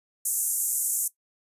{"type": "band-pass noise", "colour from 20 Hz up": "white", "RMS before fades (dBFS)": -27, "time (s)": [0.25, 1.08], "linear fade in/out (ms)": 5, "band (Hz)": [6900, 13000], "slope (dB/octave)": 48, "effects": ["noise-tail reverb RT60 0.1 s tail -17 dB re dry", "resampled to 32000 Hz"]}